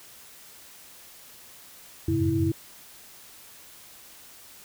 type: tone cluster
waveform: sine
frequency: 88 / 93.7 / 108.3 / 136.6 / 327.6 Hz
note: F2 / F#2 / A2 / C#3 / E4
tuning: +14 / +22 / -27 / -25 / -11 cents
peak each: -33 / -29 / -30 / -29 / -24 dBFS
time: 2.08-2.52 s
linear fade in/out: 5 ms
effects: white hiss -49 dBFS RMS until 4.64 s